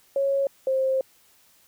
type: tone pair in turn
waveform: sine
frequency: 551 / 528.5 Hz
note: C#5 / C5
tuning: -11 / +17 cents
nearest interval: minor second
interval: 72 cents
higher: first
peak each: -20 / -20 dBFS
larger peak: neither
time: 0.16-0.47 / 0.67-1.01 s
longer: second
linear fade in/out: 2 ms
effects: white hiss -59 dBFS RMS until 1.67 s